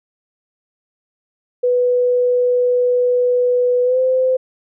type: tone with pitch glide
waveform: sine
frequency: 493.8 to 515.7 Hz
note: B4 to C5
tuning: 0 to -25 cents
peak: -12 dBFS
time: 1.63-4.37 s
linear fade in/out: 10 ms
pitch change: +75 cents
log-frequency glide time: 3.84-3.99 s
effects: none